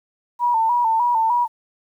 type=tone with vibrato; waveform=sine; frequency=930 Hz; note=A#5; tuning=4 cents flat; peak=-15 dBFS; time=0.39-1.48 s; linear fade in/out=50 ms; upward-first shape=square; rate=3.3 Hz; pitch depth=65 cents each way; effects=9-bit